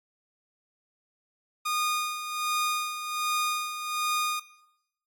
sawtooth tone with tremolo, 1226 Hz, D#6, 26 cents flat, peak -21 dBFS, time 1.65-4.4 s, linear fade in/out 10 ms, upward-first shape sine, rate 1.3 Hz, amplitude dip 65%, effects noise-tail reverb RT60 0.8 s tail -17 dB re dry + AAC 64 kbps

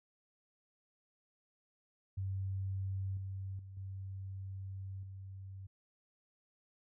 sine tone with level steps, 96.2 Hz, G2, 32 cents flat, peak -35 / -39 / -47 / -41 / -45 dBFS, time 2.17-5.67 s, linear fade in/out 10 ms, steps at 3.17 / 3.59 / 3.77 / 5.03 s, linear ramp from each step 2 ms, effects none

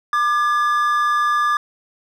triangle tone pair together, 1194 / 1688.6 Hz, D6 / G#6, +28 / +28 cents, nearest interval tritone, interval 600 cents, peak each -14 / -21 dBFS, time 0.13-1.57 s, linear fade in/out 2 ms, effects none

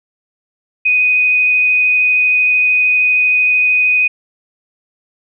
sine tone with vibrato, 2494 Hz, D#7, 3 cents sharp, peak -9 dBFS, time 0.85-4.08 s, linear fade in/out 10 ms, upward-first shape triangle, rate 13 Hz, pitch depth 11 cents each way, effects none

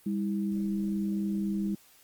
sine tone pair together, 200.6 / 324 Hz, G3 / E4, +40 / -30 cents, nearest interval minor sixth, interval 830 cents, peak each -28 / -35 dBFS, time 0.06-1.75 s, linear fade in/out 5 ms, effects white hiss -59 dBFS RMS until 2.03 s + Opus 32 kbps

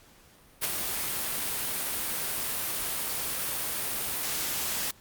white noise with ADSR envelope, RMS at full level -26 dBFS, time 0.61-4.91 s, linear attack 28 ms, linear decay 29 ms, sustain -5 dB, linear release 4 ms, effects pink hiss -57 dBFS RMS until 5 s + Opus 48 kbps

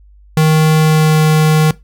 square tone with pitch glide, 156.5 to 155.51 Hz, D#3 to D#3, +10 to -1 cents, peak -8 dBFS, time 0.37-1.71 s, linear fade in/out 2 ms, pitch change -11 cents, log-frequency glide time 0.76-1.2 s, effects noise-tail reverb RT60 0.2 s tail -19 dB re dry + added 50 Hz sine -40 dBFS peak until 1.83 s

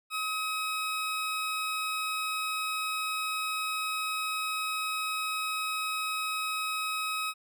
20% pulse tone, 1272 Hz, D#6, 38 cents sharp, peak -25 dBFS, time 0.1-7.34 s, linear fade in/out 50 ms, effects none

